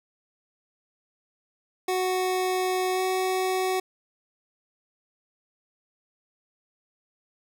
25% pulse tone with pitch glide, 370 to 373.7 Hz, F#4 to F#4, 0 to +17 cents, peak -20 dBFS, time 1.88-3.8 s, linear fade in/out 5 ms, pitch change +17 cents, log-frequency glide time 2.93-3.01 s, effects none

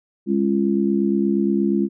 harmonic tone, 68.5 Hz, C#2, 20 cents flat, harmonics 3 / 4 / 5, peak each -19 / -23 / -21 dBFS, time 0.26-1.89 s, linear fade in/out 50 ms, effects none

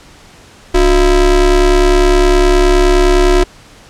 square ring-modulated tone, 163.1 Hz, E3, 18 cents flat, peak -4 dBFS, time 0.74-3.44 s, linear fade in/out 10 ms, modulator 198 Hz, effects pink hiss -40 dBFS RMS until 3.89 s + low-pass 8000 Hz 12 dB/octave

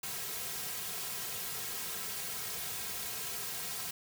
white noise with comb filter, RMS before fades -39 dBFS, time 0.03-3.91 s, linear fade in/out 5 ms, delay 3.4 ms, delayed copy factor -0.8, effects none

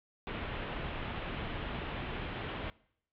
pink low-pass noise, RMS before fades -39 dBFS, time 0.27-2.7 s, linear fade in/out 0 ms, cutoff 3400 Hz, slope 48 dB/octave, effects noise-tail reverb RT60 0.7 s tail -23 dB re dry

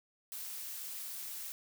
blue noise, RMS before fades -43 dBFS, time 0.32-1.52 s, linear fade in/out 0 ms, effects none

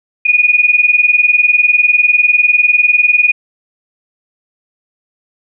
sine tone pair together, 2450 / 2470 Hz, D#7 / D#7, -27 / -13 cents, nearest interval unison, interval 14 cents, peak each -10 dBFS, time 0.25-3.32 s, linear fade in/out 10 ms, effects none

